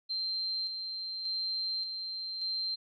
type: tone with tremolo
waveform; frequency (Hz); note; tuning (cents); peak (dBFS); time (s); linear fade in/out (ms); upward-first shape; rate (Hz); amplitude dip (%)
sine; 4143; C8; -18; -31; 0.09-2.76; 20; square; 0.86; 40
effects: none